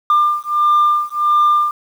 sine beating tone pair, 1196 / 1197.5 Hz, D6 / D6, +31 / +33 cents, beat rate 1.5 Hz, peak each -13 dBFS, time 0.1-1.71 s, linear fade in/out 2 ms, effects tanh soft clip ceiling -7 dBFS + 7-bit

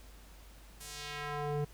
square tone with band-pass filter sweep, 147 Hz, D3, 2 cents sharp, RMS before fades -38 dBFS, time 0.8-1.65 s, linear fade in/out 10 ms, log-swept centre 11000 to 300 Hz, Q 0.97, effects added 50 Hz sine -53 dBFS peak until 1.73 s + pink hiss -59 dBFS RMS until 1.73 s

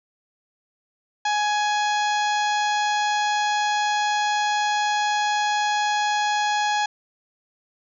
harmonic tone, 836 Hz, G#5, 11 cents sharp, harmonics 1 / 2 / 3 / 4 / 5 / 6 / 7 / 8, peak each -21 / -27 / -33 / -32 / -35 / -38 / -41 / -37 dBFS, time 1.25-6.86 s, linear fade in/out 5 ms, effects none

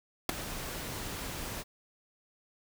pink noise with ADSR envelope, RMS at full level -25 dBFS, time 0.29-1.64 s, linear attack 3 ms, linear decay 9 ms, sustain -14 dB, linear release 37 ms, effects none

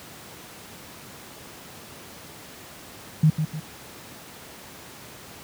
sine tone with echo, 155.56 Hz, D#3, in tune, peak -12 dBFS, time 3.23-3.3 s, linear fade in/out 5 ms, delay 150 ms, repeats 2, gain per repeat -8 dB, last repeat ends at 3.6 s, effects pink hiss -43 dBFS RMS until 5.43 s + high-pass 100 Hz 12 dB/octave

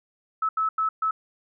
sine tone bursts at uneven times, 1300 Hz, E6, 24 cents flat, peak -21 dBFS, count 4, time 0.42-0.49 / 0.57-0.69 / 0.78-0.89 / 1.02-1.11 s, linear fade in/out 5 ms, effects none

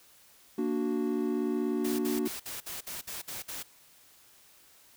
triangle chord, Bb augmented, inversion none, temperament equal, 233.1 / 293.7 / 370 Hz, Bb3 / D4 / F#4, 0 / 0 / 0 cents, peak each -30 dBFS, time 0.58-2.28 s, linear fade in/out 5 ms
white noise bursts, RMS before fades -39 dBFS, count 9, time 1.84-3.63 s, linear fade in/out 10 ms, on 150 ms, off 55 ms
effects white hiss -59 dBFS RMS until 4.96 s

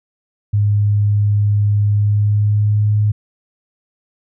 sine tone with pitch glide, 103.3 to 105.23 Hz, G#2 to G#2, -9 to +23 cents, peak -11 dBFS, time 0.53-3.12 s, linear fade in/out 10 ms, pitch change +32 cents, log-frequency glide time 1.88-2.93 s, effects none

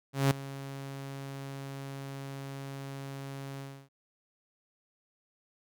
sawtooth tone with ADSR envelope, 137.3 Hz, C#3, 16 cents flat, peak -17 dBFS, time 0.13-3.89 s, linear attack 180 ms, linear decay 6 ms, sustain -18 dB, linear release 300 ms, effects none

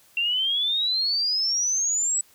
sine exponential sweep, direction up, 2725 to 7902 Hz, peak -21 dBFS, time 0.17-2.21 s, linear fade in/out 2 ms, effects white hiss -57 dBFS RMS until 2.34 s

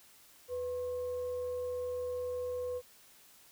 sine tone with frequency modulation, 496.6 Hz, B4, 9 cents sharp, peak -34 dBFS, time 0.48-2.82 s, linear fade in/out 50 ms, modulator 578 Hz, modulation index 0.23, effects white hiss -60 dBFS RMS until 3.51 s

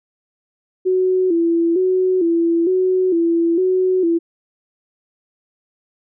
sine tone with vibrato, 352.9 Hz, F4, 18 cents sharp, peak -13 dBFS, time 0.85-4.19 s, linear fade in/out 20 ms, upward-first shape square, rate 1.1 Hz, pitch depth 87 cents each way, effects none

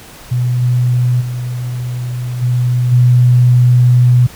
sine tone with level steps, 123.47 Hz, B2, in tune, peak -11 / -9 / -17 / -10 / -5 dBFS, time 0.31-4.27 s, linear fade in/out 10 ms, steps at 0.61 / 1.2 / 2.41 / 2.91 s, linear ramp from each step 20 ms, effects pink hiss -36 dBFS RMS until 4.35 s

